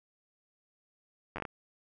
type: slowing click train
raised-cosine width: 0.5 ms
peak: -22 dBFS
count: 6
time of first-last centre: 1.36-1.452 s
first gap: 10 ms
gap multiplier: 1.31
effects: none